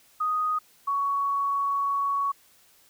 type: tone pair in turn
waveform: sine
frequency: 1244.5 / 1118.5 Hz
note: D#6 / C#6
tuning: 0 / +15 cents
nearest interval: major second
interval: 185 cents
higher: first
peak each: -23 dBFS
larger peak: neither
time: 0.2-0.59 / 0.87-2.32 s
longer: second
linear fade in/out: 10 ms
effects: white hiss -59 dBFS RMS until 2.89 s